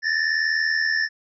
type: tone pair together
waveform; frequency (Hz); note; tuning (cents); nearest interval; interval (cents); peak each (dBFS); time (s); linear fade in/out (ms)
square; 1746 / 1826.6; A6 / A#6; -14 / -36; minor second; 78; -22 / -25; 0.02-1.09; 50
effects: resampled to 16000 Hz